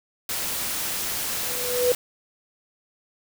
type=noise; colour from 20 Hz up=white; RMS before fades=-28 dBFS; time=0.29-1.95 s; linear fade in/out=2 ms
type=tone with exponential growth; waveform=sine; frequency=493.9 Hz; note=B4; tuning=in tune; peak=-15 dBFS; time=1.23-1.92 s; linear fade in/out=2 ms; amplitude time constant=150 ms
effects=none